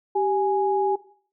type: tone pair together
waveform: sine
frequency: 389.7 / 830.6 Hz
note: G4 / G#5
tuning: -10 / 0 cents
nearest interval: octave + minor second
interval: 1310 cents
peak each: -22 dBFS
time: 0.15-0.96 s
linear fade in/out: 10 ms
effects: noise-tail reverb RT60 0.5 s tail -17 dB re dry